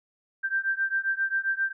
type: beating tone pair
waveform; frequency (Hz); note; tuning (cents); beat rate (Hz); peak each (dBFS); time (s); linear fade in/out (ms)
sine; 1570 / 1577.5; G6 / G6; +2 / +10; 7.5; -27 / -28; 0.43-1.73; 20
effects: none